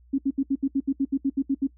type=tone bursts; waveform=sine; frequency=273.2 Hz; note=C#4; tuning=25 cents flat; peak=-19 dBFS; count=13; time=0.13-1.672 s; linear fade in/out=10 ms; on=54 ms; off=70 ms; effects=noise-tail reverb RT60 0.1 s tail -19 dB re dry + added 60 Hz sine -52 dBFS peak until 1.77 s